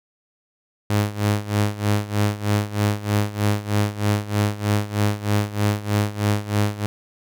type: tone with tremolo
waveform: sawtooth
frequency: 103.83 Hz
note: G#2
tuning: in tune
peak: -12 dBFS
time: 0.9-6.86 s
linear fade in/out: 0 ms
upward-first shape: sine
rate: 3.2 Hz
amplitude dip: 85%
effects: none